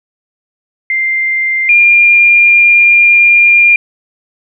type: tone pair in turn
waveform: sine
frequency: 2093 / 2403 Hz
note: C7 / D7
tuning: 0 / +39 cents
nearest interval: major second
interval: 239 cents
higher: second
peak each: -10 / -3 dBFS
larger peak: second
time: 0.9-1.69 / 1.69-3.76 s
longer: second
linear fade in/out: 2 ms
effects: none